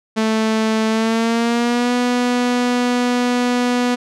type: tone with pitch glide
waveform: sawtooth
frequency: 220 to 245.5 Hz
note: A3 to B3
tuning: 0 to -10 cents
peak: -11 dBFS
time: 0.16-3.96 s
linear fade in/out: 20 ms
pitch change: +190 cents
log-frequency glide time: 0.88-1.93 s
effects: low-pass 7000 Hz 12 dB/octave